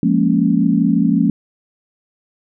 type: chord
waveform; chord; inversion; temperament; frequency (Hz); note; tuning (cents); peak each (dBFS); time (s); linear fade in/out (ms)
sine; Bb minor seventh; second; equal; 174.61 / 207.7 / 233.1 / 277.2; F3 / Ab3 / Bb3 / Db4; 0 / 0 / 0 / 0; -17; 0.03-1.3; 2
effects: none